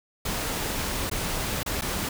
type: noise with dropouts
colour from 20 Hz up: pink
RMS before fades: -29 dBFS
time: 0.25-2.09 s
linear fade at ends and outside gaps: 5 ms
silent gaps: 1.098-1.113 / 1.632-1.661 / 1.812-1.819 s
effects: none